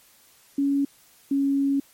sine tone pair in turn, 279.7 / 277.1 Hz, C#4 / C#4, +16 / -1 cents, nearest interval unison, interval 17 cents, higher first, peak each -19 dBFS, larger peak neither, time 0.58-0.85 / 1.31-1.8 s, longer second, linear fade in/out 5 ms, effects white hiss -56 dBFS RMS until 1.93 s + MP3 64 kbps

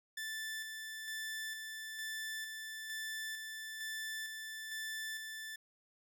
sawtooth tone with tremolo, 1760 Hz, A6, in tune, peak -36 dBFS, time 0.17-5.56 s, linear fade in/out 5 ms, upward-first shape square, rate 1.1 Hz, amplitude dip 35%, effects none

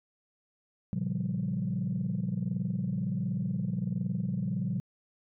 sine chord, G half-diminished seventh, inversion first, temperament equal, 116.54 / 138.59 / 174.61 / 196 Hz, Bb2 / Db3 / F3 / G3, 0 / 0 / 0 / 0 cents, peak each -35 / -35 / -32 / -33 dBFS, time 0.93-4.8 s, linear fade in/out 0 ms, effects tanh soft clip ceiling -22 dBFS

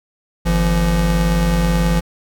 square tone pair together, 50.54 / 170 Hz, G#1 / F3, -46 / -46 cents, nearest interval octave + major sixth, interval 2100 cents, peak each -17 dBFS, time 0.45-2.01 s, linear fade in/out 20 ms, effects none

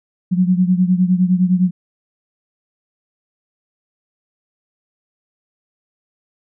sine beating tone pair, 180 / 189.8 Hz, F#3 / F#3, -47 / +44 cents, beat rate 9.8 Hz, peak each -13 / -17 dBFS, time 0.31-1.71 s, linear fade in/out 20 ms, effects none

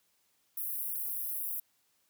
pink high-pass noise, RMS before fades -36 dBFS, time 0.57-1.6 s, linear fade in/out 5 ms, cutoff 11000 Hz, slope 48 dB/octave, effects white hiss -73 dBFS RMS until 2.09 s + high-pass 60 Hz 12 dB/octave

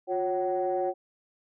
sine tone cluster, 358.9 / 551 / 757 Hz, F4 / C#5 / F#5, +47 / -11 / +39 cents, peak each -29 dBFS, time 0.07-0.94 s, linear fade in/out 50 ms, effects tanh soft clip ceiling -18 dBFS

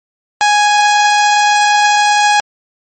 sawtooth tone, 830.6 Hz, G#5, in tune, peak -4 dBFS, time 0.41-2.4 s, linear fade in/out 0 ms, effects MP3 32 kbps

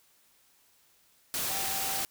sine tone in noise, 777 Hz, G5, 16 cents flat, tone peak -39 dBFS, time 1.5-2.03 s, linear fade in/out 0 ms, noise white, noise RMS -32 dBFS, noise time 1.34-2.05 s, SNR -10 dB, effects white hiss -65 dBFS RMS until 2.1 s

